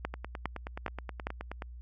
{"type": "two click trains", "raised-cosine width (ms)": 0.5, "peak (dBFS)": [-17, -23], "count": [4, 15], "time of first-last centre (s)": [[0.05, 1.27], [0.14, 1.621]], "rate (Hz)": [2.46, 9.45], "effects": ["added 60 Hz sine -43 dBFS peak until 1.81 s"]}